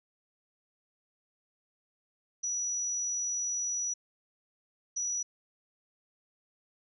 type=tone bursts at uneven times; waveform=sine; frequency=5870 Hz; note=F#8; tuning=15 cents flat; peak=-30 dBFS; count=2; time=2.43-3.94 / 4.96-5.23 s; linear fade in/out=10 ms; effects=none